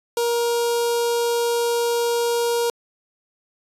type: tone with notch filter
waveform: sawtooth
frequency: 471.4 Hz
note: A#4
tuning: 19 cents sharp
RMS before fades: -21 dBFS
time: 0.17-2.7 s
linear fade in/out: 2 ms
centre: 1900 Hz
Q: 0.92
effects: resampled to 32000 Hz